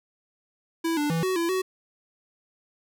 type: tone with pitch steps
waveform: square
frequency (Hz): 330 / 294.4 / 164.7 / 373.9 / 336.9 / 374.7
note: E4 / D4 / E3 / F#4 / E4 / F#4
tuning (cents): +2 / +4 / -1 / +18 / +38 / +22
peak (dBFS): -24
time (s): 0.84-1.62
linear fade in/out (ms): 10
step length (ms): 130
effects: none